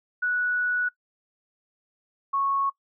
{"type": "tone pair in turn", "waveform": "sine", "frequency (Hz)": [1472, 1102.8], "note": ["F#6", "C#6"], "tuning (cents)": [-9, -9], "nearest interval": "perfect fourth", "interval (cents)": 500, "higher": "first", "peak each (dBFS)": -22, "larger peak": "neither", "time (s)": [[0.22, 0.89], [2.33, 2.7]], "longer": "first", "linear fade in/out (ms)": 10, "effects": ["noise-tail reverb RT60 0.1 s tail -20 dB re dry"]}